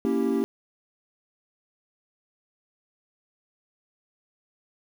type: chord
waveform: triangle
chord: A# diminished seventh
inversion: none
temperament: equal with one note detuned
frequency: 233.1 / 278.9 / 329.6 / 392 Hz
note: A#3 / C#4 / E4 / G4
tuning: 0 / +11 / 0 / 0 cents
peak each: -25 / -25 / -28 / -25 dBFS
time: 0.05-0.44 s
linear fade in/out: 0 ms
effects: 8-bit